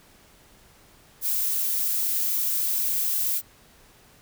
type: noise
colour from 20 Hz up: violet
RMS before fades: -25 dBFS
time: 1.21-3.42 s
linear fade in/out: 50 ms
effects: pink hiss -55 dBFS RMS until 4.21 s